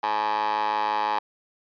15% pulse tone with high-pass filter, 105.9 Hz, G#2, 34 cents sharp, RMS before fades -25 dBFS, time 0.03-1.19 s, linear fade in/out 5 ms, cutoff 810 Hz, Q 8.8, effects resampled to 11025 Hz

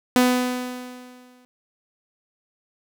sawtooth tone with exponential decay, 249.9 Hz, B3, 21 cents sharp, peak -9 dBFS, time 0.16-1.45 s, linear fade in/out 0 ms, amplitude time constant 280 ms, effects none

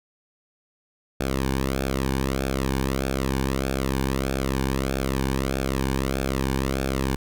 sawtooth tone with flanger, 66.7 Hz, C2, 34 cents sharp, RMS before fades -25 dBFS, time 1.2-7.16 s, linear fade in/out 5 ms, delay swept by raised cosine 1 to 1.54 ms, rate 1.6 Hz, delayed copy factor -0.75, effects none

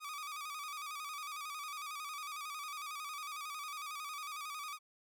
sawtooth tone with vibrato, 1194 Hz, D6, 28 cents sharp, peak -38 dBFS, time 0-4.79 s, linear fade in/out 50 ms, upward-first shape square, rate 11 Hz, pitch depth 68 cents each way, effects none

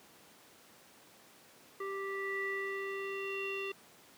square tone with low-pass filter sweep, 392 Hz, G4, in tune, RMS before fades -38 dBFS, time 1.8-3.72 s, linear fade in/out 5 ms, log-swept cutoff 1600 to 3000 Hz, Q 7.2, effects pink hiss -59 dBFS RMS until 4.17 s + high-pass 200 Hz 12 dB/octave

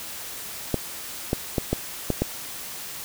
clicks, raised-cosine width 2 ms, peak -8 dBFS, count 6, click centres 0.743 / 1.331 / 1.582 / 1.73 / 2.103 / 2.22 s, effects white hiss -36 dBFS RMS until 3.04 s

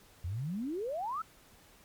sine exponential sweep, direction up, 80.2 to 1363 Hz, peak -33 dBFS, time 0.24-1.22 s, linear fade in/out 5 ms, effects pink hiss -60 dBFS RMS until 1.84 s + MP3 96 kbps

